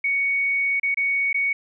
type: tone with dropouts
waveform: sine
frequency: 2231 Hz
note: C#7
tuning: 11 cents sharp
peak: -19 dBFS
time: 0.04-1.53 s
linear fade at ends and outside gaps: 5 ms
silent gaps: 0.798-0.831 / 0.945-0.971 / 1.33-1.343 s
effects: none